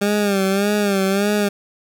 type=tone with vibrato; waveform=20% pulse; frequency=200 Hz; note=G3; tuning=35 cents sharp; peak=-11 dBFS; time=0.01-1.49 s; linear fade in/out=10 ms; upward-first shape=sine; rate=1.7 Hz; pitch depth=75 cents each way; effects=8-bit